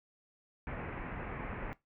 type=low-pass noise; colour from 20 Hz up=pink; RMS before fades=-41 dBFS; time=0.67-1.73 s; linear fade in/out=0 ms; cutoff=2400 Hz; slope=48 dB/octave; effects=noise-tail reverb RT60 0.2 s tail -20 dB re dry